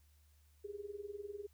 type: tone with tremolo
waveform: sine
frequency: 408.4 Hz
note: G#4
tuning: 29 cents flat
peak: -39 dBFS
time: 0.64-1.47 s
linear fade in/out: 10 ms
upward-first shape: triangle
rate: 20 Hz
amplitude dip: 95%
effects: added 74 Hz sine -65 dBFS peak until 1.53 s + white hiss -75 dBFS RMS until 1.53 s